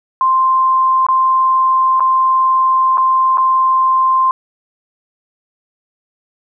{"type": "tone with dropouts", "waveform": "sine", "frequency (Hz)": 1046.5, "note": "C6", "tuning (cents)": 0, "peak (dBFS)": -9, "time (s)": [0.21, 4.31], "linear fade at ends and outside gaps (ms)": 1, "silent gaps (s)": [[1.066, 1.086], [1.997, 2.005], [2.973, 2.98], [3.373, 3.381]], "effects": []}